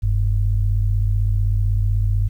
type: tone pair together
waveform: sine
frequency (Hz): 44.6 / 100.5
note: F1 / G2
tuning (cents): +37 / +44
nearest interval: octave + major second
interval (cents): 1407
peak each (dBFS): -18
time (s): 0.02-2.29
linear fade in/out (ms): 20
effects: 9-bit